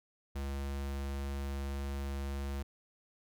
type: tone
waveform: square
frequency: 69.3 Hz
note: C#2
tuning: in tune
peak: -36 dBFS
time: 0.35-2.63 s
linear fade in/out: 10 ms
effects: none